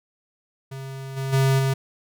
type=tone with level steps; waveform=square; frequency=134.5 Hz; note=C3; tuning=48 cents sharp; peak=-33 / -26 / -17 / -20 dBFS; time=0.71-1.74 s; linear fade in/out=10 ms; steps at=1.16 / 1.32 / 1.58 s; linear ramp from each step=20 ms; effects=none